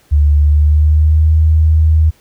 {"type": "tone with pitch glide", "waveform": "sine", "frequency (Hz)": [73.42, 78.69], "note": ["D2", "D#2"], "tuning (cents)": [0, 20], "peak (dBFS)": -6, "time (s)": [0.11, 2.11], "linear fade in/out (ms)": 20, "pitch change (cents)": 120, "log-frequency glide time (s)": [0.37, 1.34], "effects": ["pink hiss -51 dBFS RMS until 2.2 s"]}